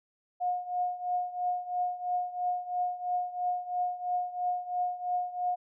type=tone with tremolo; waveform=sine; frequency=719 Hz; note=F#5; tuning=50 cents flat; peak=-25 dBFS; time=0.4-5.56 s; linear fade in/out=20 ms; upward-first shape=triangle; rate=3 Hz; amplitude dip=85%; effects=none